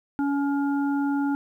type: harmonic tone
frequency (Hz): 281.9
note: C#4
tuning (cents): +29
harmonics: 1 / 3 / 5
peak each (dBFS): -22 / -32 / -36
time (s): 0.19-1.35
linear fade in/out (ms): 0
effects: 10-bit